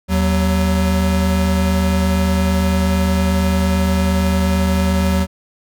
square tone pair together, 78.71 / 187.4 Hz, D#2 / F#3, +21 / +22 cents, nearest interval octave + minor third, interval 1501 cents, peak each -17 dBFS, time 0.08-5.27 s, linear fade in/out 50 ms, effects none

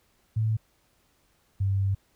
sine tone pair in turn, 110 / 97.72 Hz, A2 / G2, 0 / -5 cents, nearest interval major second, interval 205 cents, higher first, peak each -22 dBFS, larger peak neither, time 0.36-0.57 / 1.6-1.95 s, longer second, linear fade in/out 10 ms, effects pink hiss -67 dBFS RMS until 2.15 s

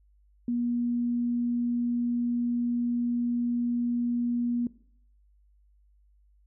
sine tone, 240 Hz, B3, 49 cents flat, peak -25 dBFS, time 0.48-4.67 s, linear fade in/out 2 ms, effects noise-tail reverb RT60 0.6 s tail -19 dB re dry + added 50 Hz sine -59 dBFS peak until 6.46 s

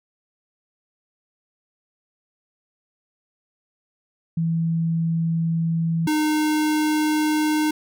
sine / square tone pair in turn, 164.81 / 306 Hz, E3 / D#4, 0 / -29 cents, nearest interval major seventh, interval 1071 cents, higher second, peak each -19 / -19 dBFS, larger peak neither, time 4.37-6.07 / 6.07-7.71 s, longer first, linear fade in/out 5 ms, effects none

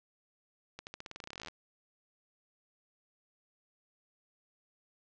accelerating click train, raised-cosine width 0.2 ms, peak -26 dBFS, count 21, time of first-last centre 0.79-1.484 s, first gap 79 ms, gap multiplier 0.9, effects low-pass 7000 Hz 12 dB/octave

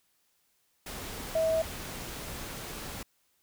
sine tone in noise, 645 Hz, E5, 38 cents flat, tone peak -24 dBFS, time 1.35-1.62 s, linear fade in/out 5 ms, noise pink, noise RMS -40 dBFS, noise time 0.86-3.03 s, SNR +13 dB, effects white hiss -72 dBFS RMS until 3.42 s

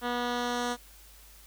10% pulse tone with low-pass filter sweep, 242.8 Hz, B3, 29 cents flat, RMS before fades -31 dBFS, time 0.01-0.77 s, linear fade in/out 50 ms, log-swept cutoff 2900 to 8100 Hz, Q 1.1, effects added 50 Hz sine -54 dBFS peak until 1.46 s + white hiss -55 dBFS RMS until 1.46 s

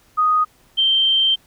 sine tone pair in turn, 1244.5 / 3136 Hz, D#6 / G7, 0 / 0 cents, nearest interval octave + major third, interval 1600 cents, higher second, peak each -13 dBFS, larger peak neither, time 0.17-0.45 / 0.77-1.36 s, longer second, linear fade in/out 20 ms, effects pink hiss -55 dBFS RMS until 1.46 s

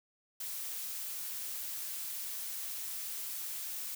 blue noise, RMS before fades -40 dBFS, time 0.4-3.95 s, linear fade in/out 5 ms, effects none

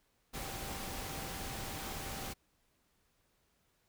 sine tone in noise, 782 Hz, G5, 4 cents flat, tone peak -50 dBFS, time 0.33-2.34 s, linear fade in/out 20 ms, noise pink, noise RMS -42 dBFS, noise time 0.33-2.34 s, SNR -11 dB, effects pink hiss -75 dBFS RMS until 3.88 s

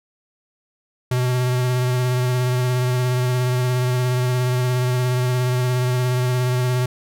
square tone with vibrato, 125.5 Hz, B2, 28 cents sharp, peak -18 dBFS, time 1.11-6.86 s, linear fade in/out 5 ms, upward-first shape triangle, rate 17 Hz, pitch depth 24 cents each way, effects none

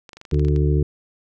clicks, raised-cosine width 0.2 ms, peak -23 dBFS, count 11, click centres 0.092 / 0.132 / 0.17 / 0.214 / 0.252 / 0.313 / 0.344 / 0.395 / 0.449 / 0.484 / 0.562 s
harmonic tone, 73.42 Hz, D2, in tune, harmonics 1 / 2 / 4 / 5 / 6, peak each -18 / -19 / -28 / -25 / -29 dBFS, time 0.32-0.83 s, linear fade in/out 5 ms
effects none

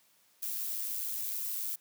violet noise with amplitude modulation, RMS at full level -34 dBFS, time 0.42-1.76 s, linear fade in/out 10 ms, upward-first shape sine, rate 107 Hz, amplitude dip 40%, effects white hiss -67 dBFS RMS until 1.8 s + high-pass 100 Hz 12 dB/octave

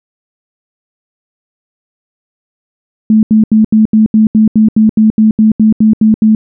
sine tone bursts, 217.5 Hz, A3, 20 cents flat, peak -3 dBFS, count 16, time 3.1-6.35 s, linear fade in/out 2 ms, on 130 ms, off 78 ms, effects none

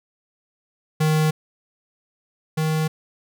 square tone pair in turn, 155.56 / 156.91 Hz, D#3 / D#3, 0 / +15 cents, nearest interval unison, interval 15 cents, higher second, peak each -17 / -20 dBFS, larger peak first, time 1-1.31 / 2.57-2.88 s, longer neither, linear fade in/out 10 ms, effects none

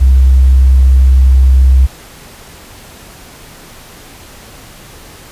triangle tone with tanh clipping, 65.41 Hz, C2, in tune, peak -3 dBFS, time 0-1.87 s, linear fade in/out 20 ms, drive 5 dB, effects pink hiss -35 dBFS RMS until 5.31 s + resampled to 32000 Hz

